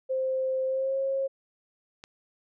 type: tone with pitch glide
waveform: sine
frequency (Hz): 523.3 to 539.9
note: C5 to C#5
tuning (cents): 0 to -46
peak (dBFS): -25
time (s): 0.09-1.28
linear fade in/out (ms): 20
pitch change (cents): +54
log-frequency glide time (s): 0.66-0.97
type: click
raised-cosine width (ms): 0.2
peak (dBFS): -26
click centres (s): 2.039
effects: none